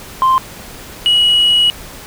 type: tone pair in turn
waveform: sine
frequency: 1046 / 2915 Hz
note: C6 / F#7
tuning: -1 / -26 cents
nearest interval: octave + tritone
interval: 1775 cents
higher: second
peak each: -6 dBFS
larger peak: neither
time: 0.22-0.38 / 1.06-1.7 s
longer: second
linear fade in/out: 0 ms
effects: tanh soft clip ceiling -6 dBFS + pink hiss -33 dBFS RMS until 2.06 s